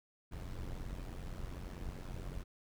brown noise with amplitude modulation, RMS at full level -40 dBFS, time 0.31-2.44 s, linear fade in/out 20 ms, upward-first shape sine, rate 90.7 Hz, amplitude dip 75%, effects none

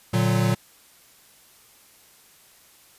square chord, Bb augmented, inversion none, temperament equal, 116.54 / 146.83 / 185 Hz, Bb2 / D3 / F#3, 0 / 0 / 0 cents, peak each -22 / -27 / -24 dBFS, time 0.13-0.55 s, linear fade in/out 10 ms, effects white hiss -54 dBFS RMS until 2.98 s + resampled to 32000 Hz

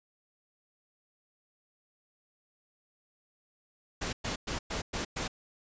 pink noise bursts, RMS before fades -34 dBFS, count 6, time 4.01-5.28 s, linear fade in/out 10 ms, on 120 ms, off 110 ms, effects resampled to 16000 Hz

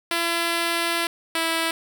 5% pulse tone pair in turn, 338 / 328.4 Hz, E4 / E4, +43 / -6 cents, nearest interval unison, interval 49 cents, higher first, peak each -10 dBFS, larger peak neither, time 0.11-1.07 / 1.35-1.71 s, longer first, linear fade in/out 2 ms, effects none

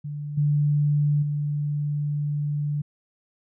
sine tone with level steps, 146.83 Hz, D3, in tune, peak -29 / -18 / -23 dBFS, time 0.04-2.82 s, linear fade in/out 10 ms, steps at 0.37 / 1.22 s, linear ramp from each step 10 ms, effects none

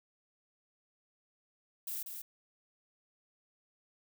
violet noise with echo, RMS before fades -39 dBFS, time 1.87-2.03 s, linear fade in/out 5 ms, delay 190 ms, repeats 1, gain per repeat -5 dB, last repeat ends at 2.22 s, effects none

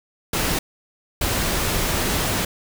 pink noise bursts at uneven times, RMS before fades -22 dBFS, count 2, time 0.33-0.59 / 1.21-2.45 s, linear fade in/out 5 ms, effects none

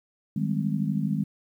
sine chord, Ab major seventh, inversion second, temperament just, 155.74 / 194.67 / 207.7 / 259.6 Hz, Eb3 / G3 / Ab3 / C4, +2 / -12 / 0 / -13 cents, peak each -28 / -30 / -28 / -33 dBFS, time 0.36-1.24 s, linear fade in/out 5 ms, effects 10-bit

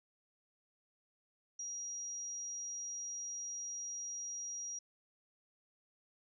sine tone, 5730 Hz, F8, 44 cents sharp, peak -40 dBFS, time 1.59-4.79 s, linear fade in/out 5 ms, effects none

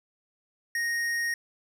sine tone with hard clipping, 1865 Hz, A#6, in tune, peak -28 dBFS, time 0.75-1.34 s, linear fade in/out 2 ms, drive 12 dB, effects none

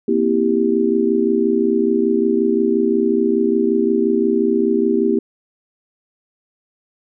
sine chord, C dominant seventh, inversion third, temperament just, 235.5 / 261.6 / 327 / 392.4 Hz, Bb3 / C4 / E4 / G4, +18 / 0 / -14 / +2 cents, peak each -19 / -23 / -19 / -17 dBFS, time 0.08-5.19 s, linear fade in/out 5 ms, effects none

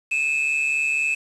triangle tone pair together, 2467 / 2611 Hz, D#7 / E7, -15 / -17 cents, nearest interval minor second, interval 98 cents, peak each -25 / -19 dBFS, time 0.11-1.15 s, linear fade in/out 10 ms, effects resampled to 24000 Hz + 7-bit

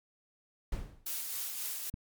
brown noise with exponential decay, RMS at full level -31 dBFS, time 0.72-1.1 s, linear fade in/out 5 ms, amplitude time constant 82 ms
blue noise with tremolo, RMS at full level -36 dBFS, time 1.06-1.9 s, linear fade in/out 5 ms, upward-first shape sine, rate 3.7 Hz, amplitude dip 35%
click, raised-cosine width 5 ms, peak -26 dBFS, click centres 1.941 s
effects MP3 96 kbps

